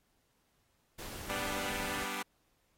pink noise, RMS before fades -45 dBFS, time 0.98-2.05 s, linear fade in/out 10 ms
5% pulse chord, G major, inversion none, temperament equal, 196 / 246.9 / 293.7 Hz, G3 / B3 / D4, 0 / 0 / 0 cents, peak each -29 dBFS, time 1.29-2.23 s, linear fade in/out 10 ms
effects pink hiss -75 dBFS RMS until 2.77 s + AAC 48 kbps

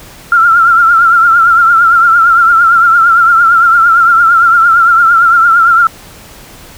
sine tone with vibrato, 1370 Hz, F6, 34 cents flat, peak -3 dBFS, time 0.32-5.87 s, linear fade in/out 2 ms, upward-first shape triangle, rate 8.8 Hz, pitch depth 82 cents each way, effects pink hiss -34 dBFS RMS until 6.77 s

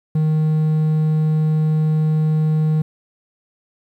triangle tone, 155.56 Hz, D#3, in tune, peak -12 dBFS, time 0.15-2.82 s, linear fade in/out 5 ms, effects 9-bit

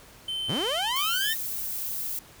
triangle tone, 3082 Hz, G7, 30 cents flat, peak -27 dBFS, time 0.28-1.33 s, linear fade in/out 5 ms
sawtooth linear sweep, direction up, 82.8 to 1862 Hz, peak -24 dBFS, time 0.48-1.35 s, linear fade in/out 20 ms
violet noise, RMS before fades -32 dBFS, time 0.96-2.19 s, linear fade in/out 2 ms
effects pink hiss -51 dBFS RMS until 2.4 s

